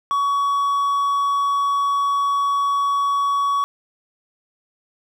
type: tone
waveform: triangle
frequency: 1125 Hz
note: C#6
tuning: 25 cents sharp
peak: -15 dBFS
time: 0.11-3.64 s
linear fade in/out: 0 ms
effects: none